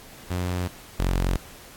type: tone pair in turn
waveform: sawtooth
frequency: 90 / 45 Hz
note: F#2 / F#1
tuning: -47 / -47 cents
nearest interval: octave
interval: 1200 cents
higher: first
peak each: -21 / -17 dBFS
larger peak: second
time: 0.3-0.68 / 0.99-1.37 s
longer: neither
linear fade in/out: 10 ms
effects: pink hiss -46 dBFS RMS until 1.76 s + AAC 64 kbps